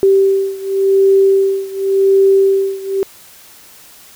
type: beating tone pair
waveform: sine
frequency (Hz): 389.1 / 390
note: G4 / G4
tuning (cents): -13 / -9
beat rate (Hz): 0.9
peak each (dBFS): -11 / -13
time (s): 0.03-3.03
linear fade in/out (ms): 0
effects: white hiss -41 dBFS RMS until 4.15 s